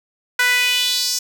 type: tone with high-pass filter sweep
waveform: sawtooth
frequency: 494.7 Hz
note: B4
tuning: 3 cents sharp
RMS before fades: -18 dBFS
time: 0.39-1.19 s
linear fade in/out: 5 ms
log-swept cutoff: 1600 to 5800 Hz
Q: 3.3
effects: none